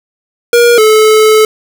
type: tone pair in turn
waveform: square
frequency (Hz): 475.7 / 433.3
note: A#4 / A4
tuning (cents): +35 / -27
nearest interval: major second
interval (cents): 162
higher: first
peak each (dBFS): -4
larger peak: neither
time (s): 0.53-0.78 / 0.78-1.45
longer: second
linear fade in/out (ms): 2
effects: none